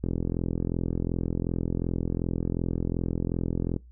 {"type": "click train", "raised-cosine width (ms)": 3, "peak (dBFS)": -15, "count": 160, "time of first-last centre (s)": [0.04, 3.764], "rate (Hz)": 42.7, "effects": ["noise-tail reverb RT60 0.2 s tail -23 dB re dry", "added 60 Hz sine -47 dBFS peak until 3.91 s"]}